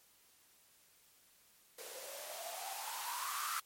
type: noise with band-pass filter sweep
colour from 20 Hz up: violet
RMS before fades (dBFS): -43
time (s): 1.78-3.6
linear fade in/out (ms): 5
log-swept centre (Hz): 460 to 1300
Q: 9.3
effects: white hiss -67 dBFS RMS until 3.65 s + MP3 64 kbps